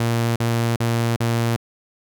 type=tone bursts; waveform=sawtooth; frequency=116.54 Hz; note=A#2; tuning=in tune; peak=-14 dBFS; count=4; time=0-1.563 s; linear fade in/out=5 ms; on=360 ms; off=41 ms; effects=none